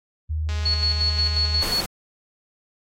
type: tone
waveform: sine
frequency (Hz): 77.78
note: D#2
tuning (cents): 0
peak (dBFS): -22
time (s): 0.29-1.63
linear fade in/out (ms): 20
type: click train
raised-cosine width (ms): 0.2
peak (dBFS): -19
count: 258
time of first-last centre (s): 0.49-1.72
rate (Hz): 209
type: tone with tremolo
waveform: sine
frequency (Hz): 4386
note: C#8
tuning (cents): -19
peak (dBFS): -19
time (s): 0.65-1.81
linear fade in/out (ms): 10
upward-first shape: square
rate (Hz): 5.6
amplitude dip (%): 55
type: noise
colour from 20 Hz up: pink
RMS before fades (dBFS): -29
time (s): 1.62-1.86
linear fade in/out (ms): 5
effects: AAC 48 kbps